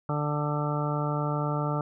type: harmonic tone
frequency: 147.9 Hz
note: D3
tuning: 13 cents sharp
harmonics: 1 / 2 / 3 / 4 / 5 / 6 / 8 / 9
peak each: -28 / -35 / -37 / -35 / -39 / -36 / -36 / -37 dBFS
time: 0.09-1.81 s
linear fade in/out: 2 ms
effects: none